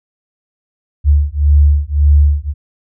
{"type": "beating tone pair", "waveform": "sine", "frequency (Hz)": [72.1, 73.9], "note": ["D2", "D2"], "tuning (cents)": [-31, 11], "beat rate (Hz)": 1.8, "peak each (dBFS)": -10, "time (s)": [1.04, 2.54], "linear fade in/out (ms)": 50, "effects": []}